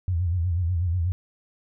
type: tone with vibrato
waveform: sine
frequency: 87.31 Hz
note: F2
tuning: in tune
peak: -21 dBFS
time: 0.08-1.12 s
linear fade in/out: 0 ms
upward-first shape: sine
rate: 8.2 Hz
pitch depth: 110 cents each way
effects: none